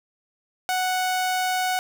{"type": "tone", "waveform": "sawtooth", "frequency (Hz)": 740, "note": "F#5", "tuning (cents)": 0, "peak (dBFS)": -18, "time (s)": [0.69, 1.79], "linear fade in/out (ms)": 0, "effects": []}